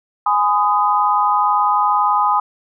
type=chord; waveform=sine; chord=G# minor; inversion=none; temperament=equal with one note detuned; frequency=830.6 / 1012.6 / 1244.5 Hz; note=G#5 / B5 / D#6; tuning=0 / +43 / 0 cents; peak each=-17 dBFS; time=0.26-2.4 s; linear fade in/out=5 ms; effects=none